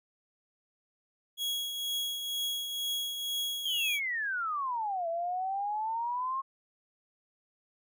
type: tone with tremolo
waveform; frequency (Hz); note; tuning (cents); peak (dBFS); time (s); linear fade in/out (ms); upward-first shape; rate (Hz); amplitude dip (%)
40% pulse; 3322; G#7; 0; -29; 1.37-4; 50; triangle; 2.1; 50
type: exponential two-way sweep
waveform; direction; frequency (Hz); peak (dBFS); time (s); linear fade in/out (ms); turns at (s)
sine; down then up; 3300 to 660 to 1084; -30; 3.64-6.42; 20; 5.08
effects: none